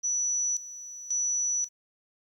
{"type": "tone with tremolo", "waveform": "sine", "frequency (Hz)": 5920, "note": "F#8", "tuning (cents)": 0, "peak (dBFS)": -25, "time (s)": [0.03, 1.69], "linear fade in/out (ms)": 20, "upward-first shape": "square", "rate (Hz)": 0.93, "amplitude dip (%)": 80, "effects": ["11-bit"]}